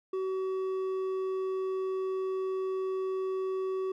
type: tone with hard clipping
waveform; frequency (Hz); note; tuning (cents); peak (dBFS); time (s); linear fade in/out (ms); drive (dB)
sine; 378.6; F#4; +40; -31; 0.13-3.92; 5; 5
effects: none